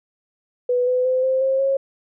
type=tone with pitch steps; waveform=sine; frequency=493.9 / 503.4 / 513.1 / 523 / 533 / 543.3 Hz; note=B4 / B4 / C5 / C5 / C5 / C#5; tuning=0 / +33 / -34 / -1 / +32 / -35 cents; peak=-16 dBFS; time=0.69-1.77 s; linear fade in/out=5 ms; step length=180 ms; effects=none